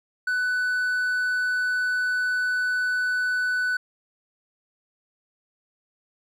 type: tone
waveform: triangle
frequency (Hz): 1494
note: F#6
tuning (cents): +16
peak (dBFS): -20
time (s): 0.27-3.77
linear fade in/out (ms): 5
effects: none